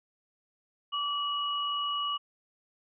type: tone pair together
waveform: sine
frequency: 1156.4 / 2914 Hz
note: D6 / F#7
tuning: -27 / -27 cents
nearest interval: octave + major third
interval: 1600 cents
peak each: -31 / -32 dBFS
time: 0.92-2.18 s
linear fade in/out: 20 ms
effects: none